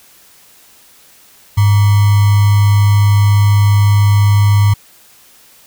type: tone with sample-and-hold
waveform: sine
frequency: 102.1 Hz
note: G#2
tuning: 29 cents flat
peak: -6 dBFS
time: 1.57-4.74 s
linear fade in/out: 10 ms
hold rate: 1050 Hz
effects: white hiss -45 dBFS RMS until 5.66 s